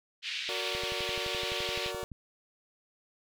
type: band-pass noise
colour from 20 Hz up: white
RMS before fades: -36 dBFS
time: 0.22-1.93 s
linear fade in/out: 50 ms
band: 2200 to 3800 Hz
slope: 24 dB/octave
type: chord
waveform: sawtooth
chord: Gb augmented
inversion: none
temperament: just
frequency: 370 / 462.5 / 578.1 Hz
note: Gb4 / Bb4 / D5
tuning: 0 / -14 / -27 cents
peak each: -36 dBFS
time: 0.49-2.04 s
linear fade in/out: 0 ms
type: click train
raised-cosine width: 5 ms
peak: -32 dBFS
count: 17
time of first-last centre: 0.75-2.118 s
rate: 11.7 Hz
effects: none